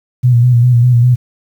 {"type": "tone with vibrato", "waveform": "sine", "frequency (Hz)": 121.8, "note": "B2", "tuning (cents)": -24, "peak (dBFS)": -5, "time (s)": [0.23, 1.16], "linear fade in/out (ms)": 20, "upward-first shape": "square", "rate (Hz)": 5, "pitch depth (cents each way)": 41, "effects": ["7-bit"]}